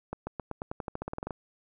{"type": "accelerating click train", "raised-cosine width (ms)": 1, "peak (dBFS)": -20, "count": 16, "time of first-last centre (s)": [0.13, 1.308], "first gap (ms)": 140, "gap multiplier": 0.91, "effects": []}